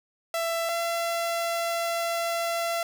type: tone pair in turn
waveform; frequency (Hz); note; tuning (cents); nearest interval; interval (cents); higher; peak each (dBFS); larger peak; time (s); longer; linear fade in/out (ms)
sawtooth; 667 / 676.7; E5 / E5; +20 / +45; unison; 25; second; -22; neither; 0.34-0.69 / 0.69-2.83; second; 2
effects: none